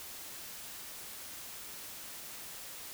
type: silence
effects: white hiss -46 dBFS RMS until 2.93 s